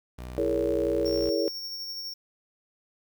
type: tone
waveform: sawtooth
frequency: 61.74 Hz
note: B1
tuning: in tune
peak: -33 dBFS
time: 0.18-1.3 s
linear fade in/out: 10 ms
type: chord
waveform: sine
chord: A# half-diminished seventh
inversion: second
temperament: equal with one note detuned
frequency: 329.6 / 415.3 / 466.2 / 562.1 Hz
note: E4 / G#4 / A#4 / C#5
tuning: 0 / 0 / 0 / +24 cents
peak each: -29 dBFS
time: 0.38-1.48 s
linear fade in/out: 0 ms
type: tone with tremolo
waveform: square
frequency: 5500 Hz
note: F8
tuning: 27 cents flat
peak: -33 dBFS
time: 1.05-2.14 s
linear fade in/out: 10 ms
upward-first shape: sine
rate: 12 Hz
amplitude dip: 30%
effects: 9-bit